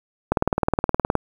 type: click train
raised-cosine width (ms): 1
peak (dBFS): -4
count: 17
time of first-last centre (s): 0.32-1.153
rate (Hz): 19.2
effects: 7-bit